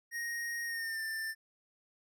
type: tone with pitch glide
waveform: square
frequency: 1870 to 1781.4 Hz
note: A#6 to A6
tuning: +5 to +21 cents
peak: -36 dBFS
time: 0.11-1.35 s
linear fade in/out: 50 ms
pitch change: -84 cents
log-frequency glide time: 0.65-1.02 s
effects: none